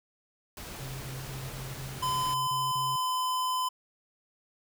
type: noise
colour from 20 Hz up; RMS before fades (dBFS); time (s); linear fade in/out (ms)
pink; -42; 0.57-2.34; 2
type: tone bursts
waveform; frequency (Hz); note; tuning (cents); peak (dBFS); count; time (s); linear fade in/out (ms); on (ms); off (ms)
triangle; 132.2; C3; +18; -36; 9; 0.8-2.962; 5; 210; 34
type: tone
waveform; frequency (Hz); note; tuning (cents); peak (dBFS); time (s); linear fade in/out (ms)
square; 1017; C6; -50; -28; 2.02-3.69; 10
effects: none